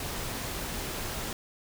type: noise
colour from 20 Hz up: pink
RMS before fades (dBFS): -35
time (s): 0-1.33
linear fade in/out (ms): 2
effects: none